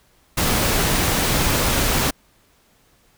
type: noise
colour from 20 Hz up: pink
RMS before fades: -19 dBFS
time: 0.37-2.11 s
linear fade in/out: 10 ms
effects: pink hiss -58 dBFS RMS until 3.17 s